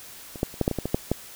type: clicks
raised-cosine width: 2 ms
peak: -24 / -9 / -29 / -8 / -7 / -13 / -13 / -13 / -7 / -8 dBFS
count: 10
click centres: 0.358 / 0.431 / 0.541 / 0.613 / 0.679 / 0.713 / 0.787 / 0.856 / 0.945 / 1.116 s
effects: white hiss -44 dBFS RMS until 1.35 s